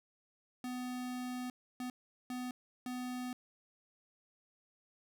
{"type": "tone bursts at uneven times", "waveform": "square", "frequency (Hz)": 250, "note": "B3", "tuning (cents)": 21, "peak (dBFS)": -39, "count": 4, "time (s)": [[0.64, 1.5], [1.8, 1.9], [2.3, 2.51], [2.86, 3.33]], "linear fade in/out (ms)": 2, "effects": []}